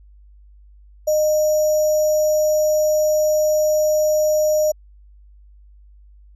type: tone with sample-and-hold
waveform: sine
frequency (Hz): 612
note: D#5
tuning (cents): -29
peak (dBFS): -14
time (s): 1.07-4.72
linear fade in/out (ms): 10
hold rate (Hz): 6300
effects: added 50 Hz sine -44 dBFS peak until 6.35 s + resampled to 32000 Hz